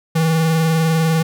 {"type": "tone with vibrato", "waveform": "square", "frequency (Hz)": 161.4, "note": "E3", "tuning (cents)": -36, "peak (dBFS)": -14, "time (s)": [0.15, 1.23], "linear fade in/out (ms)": 10, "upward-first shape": "sine", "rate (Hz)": 20, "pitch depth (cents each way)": 39, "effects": []}